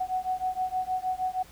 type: beating tone pair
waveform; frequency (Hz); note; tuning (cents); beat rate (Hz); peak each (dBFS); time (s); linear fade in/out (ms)
sine; 740 / 746.4; F#5 / F#5; 0 / +15; 6.4; -30; 0-1.43; 10
effects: added 60 Hz sine -57 dBFS peak until 1.51 s + pink hiss -53 dBFS RMS until 1.51 s